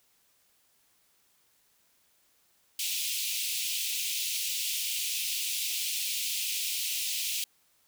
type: high-pass noise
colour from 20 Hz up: pink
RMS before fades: -32 dBFS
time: 2.79-7.44 s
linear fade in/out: 2 ms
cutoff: 2500 Hz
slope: 48 dB/octave
effects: white hiss -68 dBFS RMS until 7.87 s